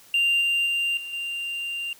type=tone with level steps; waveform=triangle; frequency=2785 Hz; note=F7; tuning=5 cents flat; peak=-16 / -18 / -20 / -31 / -26 dBFS; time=0.14-1.93 s; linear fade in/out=2 ms; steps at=0.41 / 0.66 / 0.97 / 1.13 s; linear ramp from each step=2 ms; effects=tanh soft clip ceiling -13 dBFS + white hiss -52 dBFS RMS until 1.99 s